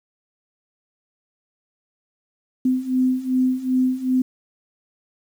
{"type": "beating tone pair", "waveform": "sine", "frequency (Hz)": [254.8, 257.4], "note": ["C4", "C4"], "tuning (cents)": [-46, -28], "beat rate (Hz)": 2.6, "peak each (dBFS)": [-22, -19], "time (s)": [2.65, 4.22], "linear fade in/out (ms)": 5, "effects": ["8-bit"]}